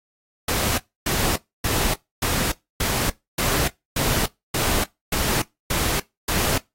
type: noise bursts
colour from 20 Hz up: pink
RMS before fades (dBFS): -22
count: 11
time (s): 0.48-6.58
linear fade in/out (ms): 5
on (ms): 300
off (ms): 280
effects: noise-tail reverb RT60 0.2 s tail -22 dB re dry + AAC 48 kbps